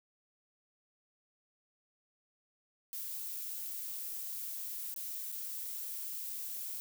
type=noise with dropouts; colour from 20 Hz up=violet; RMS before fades=-41 dBFS; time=2.93-6.8 s; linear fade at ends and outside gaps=0 ms; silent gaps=4.941-4.962 / 5.318-5.324 s; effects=none